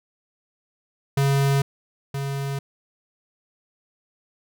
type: tone pair in turn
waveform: square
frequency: 138.59 / 138.59 Hz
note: C#3 / C#3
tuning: 0 / 0 cents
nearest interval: unison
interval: 0 cents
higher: neither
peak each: -18 / -26 dBFS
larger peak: first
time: 1.17-1.62 / 2.14-2.59 s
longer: neither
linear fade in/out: 5 ms
effects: none